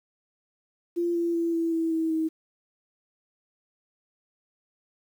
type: tone with pitch steps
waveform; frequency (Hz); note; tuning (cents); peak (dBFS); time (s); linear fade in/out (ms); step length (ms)
sine; 344.5 / 340.1 / 335.9 / 331.6 / 327.4 / 323.3 / 319.2; F4 / F4 / E4 / E4 / E4 / E4 / D#4; -24 / -46 / +33 / +10 / -12 / -34 / +44; -23; 0.96-2.29; 20; 190
effects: 9-bit